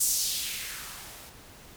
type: noise with band-pass filter sweep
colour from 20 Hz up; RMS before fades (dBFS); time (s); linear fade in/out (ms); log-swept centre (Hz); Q
violet; -32; 0-1.3; 10; 7900 to 480; 1.8
effects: pink hiss -50 dBFS RMS until 1.76 s